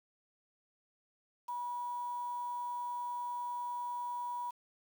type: tone with quantisation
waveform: sine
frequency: 970 Hz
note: B5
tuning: 31 cents flat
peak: -36 dBFS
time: 1.48-4.51 s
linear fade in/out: 10 ms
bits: 9
effects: none